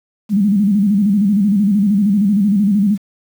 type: tone with vibrato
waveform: sine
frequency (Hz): 202.5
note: G#3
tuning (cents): -43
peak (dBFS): -10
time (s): 0.29-2.98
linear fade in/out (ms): 50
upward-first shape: square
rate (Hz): 13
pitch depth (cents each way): 86
effects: 7-bit